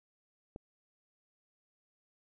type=click; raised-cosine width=2 ms; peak=-30 dBFS; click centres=0.561 s; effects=none